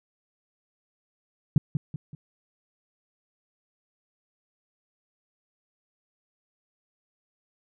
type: tone with echo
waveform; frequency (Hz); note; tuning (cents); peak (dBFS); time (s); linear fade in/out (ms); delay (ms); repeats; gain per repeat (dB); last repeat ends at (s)
sine; 146.83; D3; 0; -13; 1.56-1.58; 2; 190; 3; -8; 2.15
effects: none